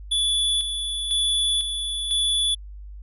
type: tone with tremolo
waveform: square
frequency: 3445 Hz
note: A7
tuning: 37 cents flat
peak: -20 dBFS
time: 0.11-2.55 s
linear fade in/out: 10 ms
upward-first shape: square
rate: 1 Hz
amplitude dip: 50%
effects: added 50 Hz sine -36 dBFS peak until 3.02 s + resampled to 32000 Hz